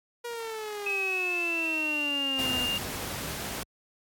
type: exponential sweep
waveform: sawtooth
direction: down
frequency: 479.3 to 246.9 Hz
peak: -30 dBFS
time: 0.24-2.66 s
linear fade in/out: 10 ms
type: tone with pitch glide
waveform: sine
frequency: 2558 to 2806 Hz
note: D#7 to F7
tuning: +47 to +8 cents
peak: -27 dBFS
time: 0.86-2.78 s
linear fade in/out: 5 ms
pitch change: +161 cents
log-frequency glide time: 1.03-2.18 s
type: noise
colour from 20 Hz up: pink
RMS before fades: -35 dBFS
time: 2.39-3.63 s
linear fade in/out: 0 ms
effects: high-pass 60 Hz 12 dB/octave + AAC 64 kbps